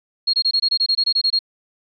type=tone bursts; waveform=sine; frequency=4278 Hz; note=C8; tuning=38 cents sharp; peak=-14 dBFS; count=13; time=0.27-1.391 s; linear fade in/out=10 ms; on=65 ms; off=23 ms; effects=none